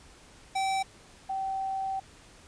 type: tone pair in turn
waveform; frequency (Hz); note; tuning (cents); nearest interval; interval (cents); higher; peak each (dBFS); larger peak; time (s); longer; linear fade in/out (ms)
square / sine; 772 / 772; G5 / G5; -27 / -27; unison; 0; neither; -27 / -29; first; 0.55-0.83 / 1.29-2; second; 10
effects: pink hiss -54 dBFS RMS until 2.47 s + resampled to 22050 Hz